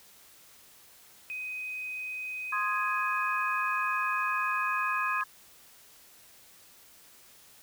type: tone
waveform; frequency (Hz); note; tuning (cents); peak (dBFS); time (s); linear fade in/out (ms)
sine; 2510; D#7; +15; -34; 1.3-5.21; 0
type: chord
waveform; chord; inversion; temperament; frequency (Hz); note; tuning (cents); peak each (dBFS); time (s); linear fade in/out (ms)
sine; Ab major; first; equal; 1046.5 / 1244.5 / 1661.2; C6 / Eb6 / Ab6; 0 / 0 / 0; -32; 2.52-5.24; 10
effects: white hiss -56 dBFS RMS until 7.62 s